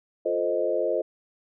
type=chord; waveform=sine; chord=F dominant seventh; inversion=none; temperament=equal with one note detuned; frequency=349.2 / 442.5 / 523.3 / 622.3 Hz; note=F4 / A4 / C5 / Eb5; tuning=0 / +10 / 0 / 0 cents; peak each=-30 / -29 / -27 / -27 dBFS; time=0.25-1.02 s; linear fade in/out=10 ms; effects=none